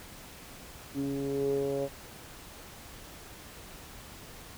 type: tone with low-pass filter sweep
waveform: 10% pulse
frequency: 138.59 Hz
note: C#3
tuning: in tune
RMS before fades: -31 dBFS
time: 0.94-1.89 s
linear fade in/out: 50 ms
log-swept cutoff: 300 to 530 Hz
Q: 6.2
effects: pink hiss -48 dBFS RMS until 4.57 s